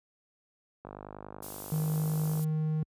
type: click train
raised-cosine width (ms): 1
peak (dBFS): -28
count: 79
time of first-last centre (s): 0.85-2.395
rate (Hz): 50.5
type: noise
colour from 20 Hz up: violet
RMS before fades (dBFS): -40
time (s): 1.42-2.45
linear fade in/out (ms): 10
type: tone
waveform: triangle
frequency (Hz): 155.56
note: D#3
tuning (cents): 0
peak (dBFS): -25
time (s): 1.72-2.83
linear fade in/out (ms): 2
effects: high-pass 60 Hz 12 dB/octave + resampled to 32000 Hz